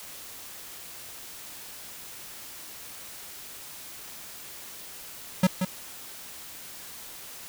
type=tone with echo; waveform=square; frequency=185 Hz; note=F#3; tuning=in tune; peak=-17 dBFS; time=5.43-5.47 s; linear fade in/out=5 ms; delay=180 ms; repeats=1; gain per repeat=-7 dB; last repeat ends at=5.65 s; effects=white hiss -43 dBFS RMS until 7.48 s